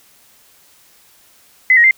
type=tone with pitch steps; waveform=sine; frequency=2031 / 1886 / 2086 Hz; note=B6 / A#6 / C7; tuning=+48 / +20 / -6 cents; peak=-6 dBFS; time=1.7-1.91 s; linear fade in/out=2 ms; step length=70 ms; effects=white hiss -50 dBFS RMS until 1.97 s